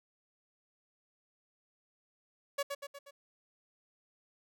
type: tone with echo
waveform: sawtooth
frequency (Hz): 564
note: C#5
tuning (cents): +30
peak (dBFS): -27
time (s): 2.58-2.63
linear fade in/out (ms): 10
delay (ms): 120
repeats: 4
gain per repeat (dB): -5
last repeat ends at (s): 3.11
effects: none